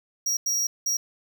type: tone bursts at uneven times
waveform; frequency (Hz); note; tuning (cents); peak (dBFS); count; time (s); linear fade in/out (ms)
square; 5680; F8; +28; -23; 3; 0.26-0.37 / 0.46-0.67 / 0.86-0.97; 5
effects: none